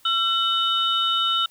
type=tone cluster; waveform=sine; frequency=1352 / 2998 / 3692 Hz; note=E6 / F#7 / A#7; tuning=+43 / +22 / -17 cents; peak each=-23 dBFS; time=0.05-1.46 s; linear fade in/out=5 ms; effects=tanh soft clip ceiling -9 dBFS + white hiss -56 dBFS RMS until 1.5 s